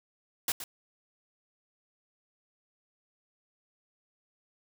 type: noise with echo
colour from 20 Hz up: white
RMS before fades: -29 dBFS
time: 0.48-0.52 s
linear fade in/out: 2 ms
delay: 120 ms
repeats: 1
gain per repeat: -11 dB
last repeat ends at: 0.64 s
effects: none